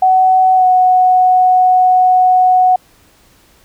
sine tone with pitch glide, 749 to 737.4 Hz, F#5 to F#5, +21 to -6 cents, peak -6 dBFS, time 0.02-2.76 s, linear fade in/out 5 ms, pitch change -27 cents, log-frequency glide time 0.55-0.65 s, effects pink hiss -49 dBFS RMS until 3.64 s

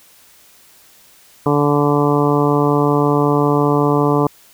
harmonic tone, 145.4 Hz, D3, 17 cents flat, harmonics 1 / 2 / 3 / 4 / 5 / 6 / 7 / 8, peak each -18 / -17 / -17 / -24 / -24 / -24 / -22 / -24 dBFS, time 1.46-4.27 s, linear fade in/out 2 ms, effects white hiss -48 dBFS RMS until 4.53 s

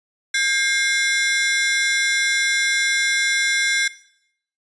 sawtooth ring-modulated tone, 1864.7 Hz, A#6, in tune, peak -11 dBFS, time 0.34-3.88 s, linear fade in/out 5 ms, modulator 261 Hz, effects noise-tail reverb RT60 0.7 s tail -17 dB re dry + resampled to 22050 Hz

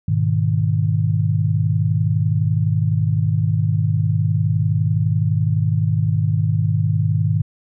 sine chord, G# minor, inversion none, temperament equal, 103.83 / 123.47 / 155.56 Hz, G#2 / B2 / D#3, 0 / 0 / 0 cents, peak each -18 / -22 / -19 dBFS, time 0.08-7.42 s, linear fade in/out 5 ms, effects none

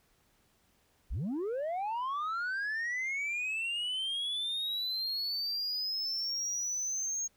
sine linear sweep, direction up, 30.87 to 6550 Hz, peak -29 dBFS, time 1.1-7.28 s, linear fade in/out 20 ms, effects tanh soft clip ceiling -31 dBFS + pink hiss -70 dBFS RMS until 7.36 s

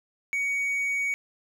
triangle tone, 2245 Hz, C#7, 21 cents sharp, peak -23 dBFS, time 0.33-1.14 s, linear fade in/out 0 ms, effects none

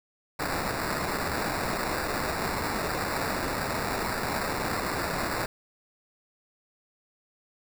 white noise with sample-and-hold, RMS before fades -30 dBFS, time 0.39-5.46 s, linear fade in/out 5 ms, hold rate 3150 Hz, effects none

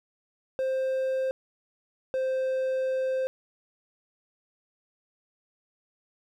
triangle tone pair in turn, 525 / 522.4 Hz, C5 / C5, +6 / -3 cents, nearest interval unison, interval 9 cents, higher first, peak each -23 dBFS, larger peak neither, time 0.59-1.31 / 2.14-3.27 s, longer second, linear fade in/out 0 ms, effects none

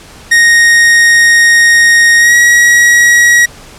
45% pulse tone with pitch glide, 1864.7 to 1908.3 Hz, A#6 to A#6, 0 to +40 cents, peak -3 dBFS, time 0.31-3.46 s, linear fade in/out 10 ms, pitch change +40 cents, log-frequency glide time 2.18-2.34 s, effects pink hiss -34 dBFS RMS until 3.78 s + low-pass 10000 Hz 12 dB/octave

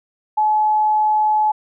sine tone, 855 Hz, A5, 50 cents flat, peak -13 dBFS, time 0.37-1.52 s, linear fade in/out 10 ms, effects none

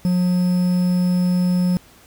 triangle tone with quantisation, 180 Hz, F#3, 47 cents flat, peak -13 dBFS, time 0.05-1.77 s, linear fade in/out 0 ms, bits 6, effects pink hiss -49 dBFS RMS until 2.06 s

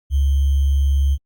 sine tone with sample-and-hold, 69.3 Hz, C#2, in tune, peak -13 dBFS, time 0.1-1.18 s, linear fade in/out 50 ms, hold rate 3150 Hz, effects Opus 48 kbps

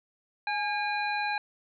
harmonic tone with a mistuned harmonic, 810 Hz, G#5, 43 cents flat, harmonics 1 / 2 / 3 / 5, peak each -30 / -33 / -34 / -40 dBFS, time 0.47-1.38 s, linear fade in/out 2 ms, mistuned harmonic 1, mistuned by +54 cents, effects none

